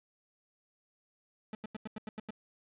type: tone bursts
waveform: 40% pulse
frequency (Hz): 215.7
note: A3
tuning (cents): -34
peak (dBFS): -37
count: 8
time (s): 1.53-2.306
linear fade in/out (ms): 2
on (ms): 20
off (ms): 88
effects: resampled to 8000 Hz + 11-bit